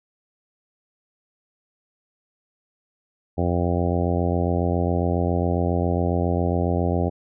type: harmonic tone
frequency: 87.31 Hz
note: F2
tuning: in tune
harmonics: 1 / 2 / 3 / 4 / 5 / 6 / 7 / 8 / 9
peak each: -23 / -26 / -28 / -29 / -30 / -31 / -31 / -32 / -33 dBFS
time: 3.37-7.1 s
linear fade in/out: 20 ms
effects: none